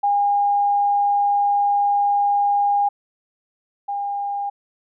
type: tone pair in turn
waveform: sine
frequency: 812 / 807.3 Hz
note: G#5 / G#5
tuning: -39 / -49 cents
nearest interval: unison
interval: 10 cents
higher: first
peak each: -15 / -22 dBFS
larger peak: first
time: 0.03-2.89 / 3.88-4.5 s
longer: first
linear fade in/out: 10 ms
effects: none